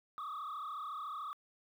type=tone with frequency modulation; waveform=sine; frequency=1200 Hz; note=D6; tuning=37 cents sharp; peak=-37 dBFS; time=0.18-1.33 s; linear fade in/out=0 ms; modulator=33.8 Hz; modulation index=2.3; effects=tanh soft clip ceiling -38 dBFS + 11-bit